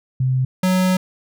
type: tone pair in turn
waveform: sine / square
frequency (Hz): 129.6 / 184.98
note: C3 / F#3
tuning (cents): -16 / 0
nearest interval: tritone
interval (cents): 616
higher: second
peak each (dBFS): -15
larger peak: neither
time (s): 0.2-0.45 / 0.63-0.97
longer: second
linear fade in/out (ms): 5
effects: none